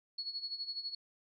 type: tone with tremolo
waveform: sine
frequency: 4368 Hz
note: C#8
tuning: 26 cents flat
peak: -35 dBFS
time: 0.18-0.95 s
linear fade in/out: 5 ms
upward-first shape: sine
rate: 12 Hz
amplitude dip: 75%
effects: none